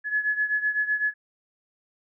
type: beating tone pair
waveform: sine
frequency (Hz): 1700 / 1707.9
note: G#6 / G#6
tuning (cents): +40 / +48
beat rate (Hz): 7.9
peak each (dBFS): -24 / -28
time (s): 0.04-1.14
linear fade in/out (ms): 50
effects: none